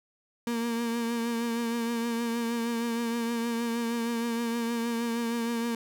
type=tone with vibrato; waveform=35% pulse; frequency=233.1 Hz; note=A#3; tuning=in tune; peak=-26 dBFS; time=0.47-5.75 s; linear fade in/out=2 ms; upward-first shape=triangle; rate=6.4 Hz; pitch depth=36 cents each way; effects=none